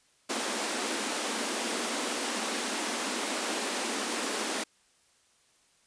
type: high-pass noise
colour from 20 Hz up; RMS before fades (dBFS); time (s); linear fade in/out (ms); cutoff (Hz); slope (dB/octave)
pink; -32; 0.29-4.64; 10; 210; 96
effects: white hiss -66 dBFS RMS until 5.86 s + resampled to 22050 Hz